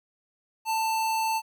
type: tone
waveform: square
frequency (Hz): 888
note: A5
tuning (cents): +16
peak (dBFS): -25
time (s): 0.65-1.42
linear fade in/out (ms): 50
effects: 11-bit